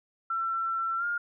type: tone with pitch glide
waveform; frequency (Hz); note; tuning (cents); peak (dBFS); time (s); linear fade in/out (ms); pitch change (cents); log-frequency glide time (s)
sine; 1346 to 1413.7; E6 to F6; +36 to +21; -27; 0.3-1.18; 5; +85; 0.97-1.05
effects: none